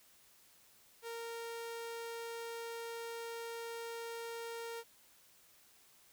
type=tone; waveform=sawtooth; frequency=462.9 Hz; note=A#4; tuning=12 cents flat; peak=-38 dBFS; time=1.02-4.84 s; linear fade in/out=50 ms; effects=white hiss -65 dBFS RMS until 6.12 s